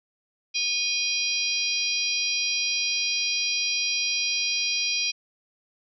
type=harmonic tone with a mistuned harmonic; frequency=805 Hz; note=G5; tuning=46 cents sharp; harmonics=3 / 4 / 5 / 6 / 7; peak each=-28 / -31 / -32 / -29 / -30 dBFS; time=0.54-5.12 s; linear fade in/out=20 ms; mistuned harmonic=3; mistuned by=+35 cents; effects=none